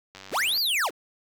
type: click train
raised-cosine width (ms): 0.2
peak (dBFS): -25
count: 42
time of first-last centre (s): 0.15-0.576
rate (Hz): 96.2
type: linear two-way sweep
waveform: square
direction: up then down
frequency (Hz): 46 to 4880 to 203.3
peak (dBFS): -23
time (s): 0.31-0.91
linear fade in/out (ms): 50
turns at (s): 0.59
effects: 8-bit